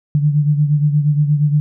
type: beating tone pair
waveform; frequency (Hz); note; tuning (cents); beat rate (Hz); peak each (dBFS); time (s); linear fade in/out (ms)
sine; 146.83 / 155.33; D3 / D#3; 0 / -3; 8.5; -12 / -19; 0.15-1.6; 0
effects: none